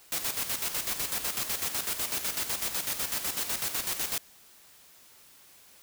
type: noise with tremolo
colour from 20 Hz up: white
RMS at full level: -30 dBFS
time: 0.12-4.18 s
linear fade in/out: 2 ms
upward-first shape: square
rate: 8 Hz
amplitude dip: 60%
effects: white hiss -56 dBFS RMS until 5.82 s